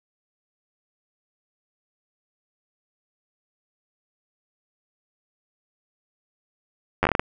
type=slowing click train; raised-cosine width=0.5 ms; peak=-4 dBFS; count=8; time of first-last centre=7.03-7.195 s; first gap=10 ms; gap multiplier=1.28; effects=none